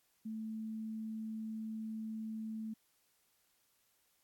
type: tone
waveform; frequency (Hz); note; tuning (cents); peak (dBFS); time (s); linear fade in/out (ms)
sine; 220; A3; 0; -39; 0.25-2.74; 10
effects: white hiss -75 dBFS RMS until 4.23 s + AAC 64 kbps